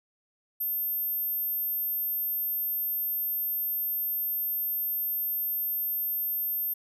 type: tone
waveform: sine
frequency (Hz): 13290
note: G#9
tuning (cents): 0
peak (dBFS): -27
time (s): 0.6-6.74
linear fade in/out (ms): 10
effects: none